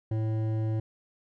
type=tone with hard clipping; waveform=sine; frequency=110 Hz; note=A2; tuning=in tune; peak=-28 dBFS; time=0.11-0.8 s; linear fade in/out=5 ms; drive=11 dB; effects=none